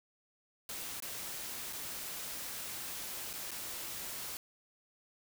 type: noise with dropouts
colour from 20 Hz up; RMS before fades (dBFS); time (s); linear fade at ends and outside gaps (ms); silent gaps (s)
white; -42; 0.69-4.37; 1; 1.002-1.023 / 1.727-1.731 / 3.331-3.336 / 3.509-3.515
effects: none